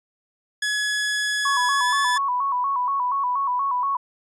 sawtooth tone with pitch glide, 1691 to 1727.5 Hz, G#6 to A6, +31 to -32 cents, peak -18 dBFS, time 0.62-2.18 s, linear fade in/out 5 ms, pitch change +37 cents, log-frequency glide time 1.73-1.93 s
sine tone with vibrato, 1046.5 Hz, C6, in tune, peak -20 dBFS, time 1.45-3.97 s, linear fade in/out 5 ms, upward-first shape square, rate 4.2 Hz, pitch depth 97 cents each way
effects resampled to 22050 Hz

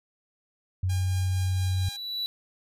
sine tone, 92.7 Hz, F#2, 4 cents sharp, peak -23 dBFS, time 0.83-1.89 s, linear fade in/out 5 ms
5% pulse tone with tremolo, 808 Hz, G#5, 48 cents flat, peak -26 dBFS, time 0.89-1.97 s, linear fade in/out 10 ms, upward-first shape triangle, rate 4.3 Hz, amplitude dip 45%
triangle tone with exponential growth, 3943 Hz, B7, 4 cents flat, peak -25 dBFS, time 0.92-2.26 s, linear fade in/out 0 ms, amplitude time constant 290 ms
effects none

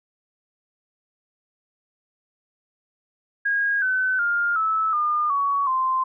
sine tone with pitch steps, 1635 / 1516.7 / 1407 / 1305.2 / 1210.8 / 1123.2 / 1042 Hz, G#6 / F#6 / F6 / E6 / D#6 / C#6 / C6, -28 / +42 / +12 / -18 / -48 / +22 / -7 cents, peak -19 dBFS, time 3.45-6.04 s, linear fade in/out 10 ms, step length 370 ms, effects none

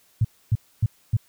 sine tone bursts, 110 Hz, A2, in tune, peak -15 dBFS, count 4, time 0.21-1.168 s, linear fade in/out 5 ms, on 37 ms, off 270 ms, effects white hiss -60 dBFS RMS until 1.28 s

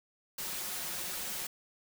white noise with comb filter, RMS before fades -38 dBFS, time 0.38-1.47 s, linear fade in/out 5 ms, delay 5.5 ms, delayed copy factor +0.55, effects none

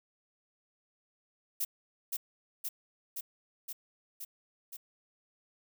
violet noise with echo, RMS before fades -32 dBFS, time 1.6-1.65 s, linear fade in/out 10 ms, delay 520 ms, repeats 6, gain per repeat -2 dB, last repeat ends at 4.77 s, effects none

